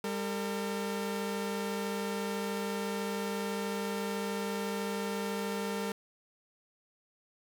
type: tone pair together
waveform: sawtooth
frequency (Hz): 200 / 453.9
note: G3 / A#4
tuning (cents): +35 / -46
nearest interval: octave + major second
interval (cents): 1419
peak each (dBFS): -31 / -32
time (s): 0.04-5.92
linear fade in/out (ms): 2
effects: none